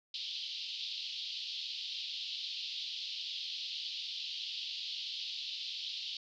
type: band-pass noise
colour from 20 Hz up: pink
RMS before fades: -41 dBFS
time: 0.14-6.17 s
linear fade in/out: 2 ms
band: 3000 to 4700 Hz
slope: 48 dB/octave
effects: none